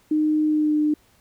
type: tone with pitch glide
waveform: sine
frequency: 306.6 to 301.7 Hz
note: D#4 to D4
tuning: -25 to +47 cents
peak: -17 dBFS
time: 0.11-0.94 s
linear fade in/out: 5 ms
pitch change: -28 cents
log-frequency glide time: 0.46-0.77 s
effects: pink hiss -59 dBFS RMS until 1.2 s

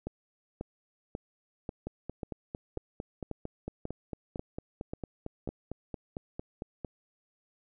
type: two click trains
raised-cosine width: 2 ms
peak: -23 / -22 dBFS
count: 23 / 11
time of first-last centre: 1.87-6.847 / 0.07-5.475 s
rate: 4.42 / 1.85 Hz
effects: none

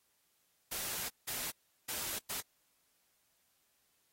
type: noise bursts at uneven times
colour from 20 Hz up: white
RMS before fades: -39 dBFS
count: 4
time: 0.71-1.09 / 1.27-1.51 / 1.88-2.19 / 2.29-2.41 s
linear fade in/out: 10 ms
effects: white hiss -75 dBFS RMS until 4.12 s + AAC 48 kbps

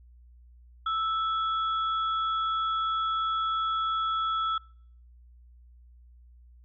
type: tone pair together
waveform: sine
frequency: 1318.5 / 3362 Hz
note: E6 / G#7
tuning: 0 / +20 cents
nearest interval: octave + major third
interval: 1620 cents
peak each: -26 / -36 dBFS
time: 0.86-4.58 s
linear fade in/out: 5 ms
effects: noise-tail reverb RT60 0.6 s tail -26 dB re dry + added 60 Hz sine -51 dBFS peak until 6.64 s

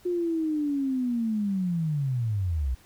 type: linear sweep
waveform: sine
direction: down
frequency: 360 to 59 Hz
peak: -24 dBFS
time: 0.05-2.75 s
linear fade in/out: 10 ms
effects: pink hiss -57 dBFS RMS until 2.85 s

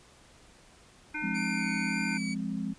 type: harmonic tone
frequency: 303.1 Hz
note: D#4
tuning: 45 cents flat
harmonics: 1 / 3 / 5 / 7 / 8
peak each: -40 / -42 / -37 / -39 / -37 dBFS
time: 1.14-2.18 s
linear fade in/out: 10 ms
type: chord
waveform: sine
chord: F minor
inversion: none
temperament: equal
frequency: 174.61 / 207.7 / 261.6 Hz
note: F3 / Ab3 / C4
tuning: 0 / 0 / 0 cents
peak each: -36 / -33 / -36 dBFS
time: 1.22-2.74 s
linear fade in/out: 20 ms
type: tone with vibrato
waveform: sawtooth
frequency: 2313 Hz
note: D7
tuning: 27 cents flat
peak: -33 dBFS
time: 1.34-2.35 s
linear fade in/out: 20 ms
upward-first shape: sine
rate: 1.8 Hz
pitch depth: 32 cents each way
effects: pink hiss -57 dBFS RMS until 2.78 s + resampled to 22050 Hz

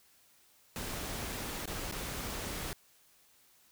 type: noise with dropouts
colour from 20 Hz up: pink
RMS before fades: -39 dBFS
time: 0.76-2.73 s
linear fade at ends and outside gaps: 0 ms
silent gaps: 1.323-1.326 / 1.656-1.676 / 1.913-1.923 s
effects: white hiss -65 dBFS RMS until 3.71 s

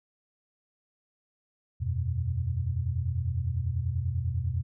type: chord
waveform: sine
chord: E suspended second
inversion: none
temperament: equal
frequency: 82.41 / 92.5 / 123.47 Hz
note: E2 / F#2 / B2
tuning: 0 / 0 / 0 cents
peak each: -31 dBFS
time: 1.8-4.63 s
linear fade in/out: 20 ms
effects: none

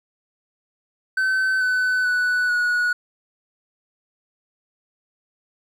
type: tone with pitch steps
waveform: triangle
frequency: 1530 / 1506.3 / 1483 / 1460.1 Hz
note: G6 / F#6 / F#6 / F#6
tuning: -42 / +31 / +4 / -23 cents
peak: -16 dBFS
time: 1.17-2.93 s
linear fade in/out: 5 ms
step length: 440 ms
effects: none

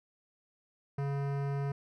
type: tone with hard clipping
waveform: sine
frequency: 140.1 Hz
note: C#3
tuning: 19 cents sharp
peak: -33 dBFS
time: 0.98-1.72 s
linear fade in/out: 5 ms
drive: 18 dB
effects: none

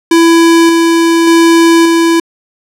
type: tone with tremolo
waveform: square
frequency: 333 Hz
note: E4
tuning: 18 cents sharp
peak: -4 dBFS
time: 0.11-2.2 s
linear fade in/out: 5 ms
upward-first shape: square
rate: 0.86 Hz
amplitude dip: 25%
effects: low-pass 11000 Hz 12 dB/octave

